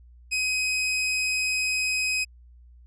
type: tone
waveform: sawtooth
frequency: 2523 Hz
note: D#7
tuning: 23 cents sharp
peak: -20 dBFS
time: 0.31-2.25 s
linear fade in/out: 20 ms
effects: added 60 Hz sine -48 dBFS peak until 2.86 s + resampled to 22050 Hz